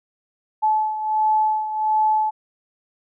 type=beating tone pair; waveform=sine; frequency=863 / 864.4 Hz; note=A5 / A5; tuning=-34 / -31 cents; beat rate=1.4 Hz; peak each=-18 / -24 dBFS; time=0.62-2.31 s; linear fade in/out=20 ms; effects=none